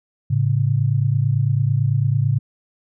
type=tone pair together; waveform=sine; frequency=109.58 / 138.59 Hz; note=A2 / C#3; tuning=-7 / 0 cents; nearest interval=major third; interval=407 cents; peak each=-18 dBFS; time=0.3-2.39 s; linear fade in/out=10 ms; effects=none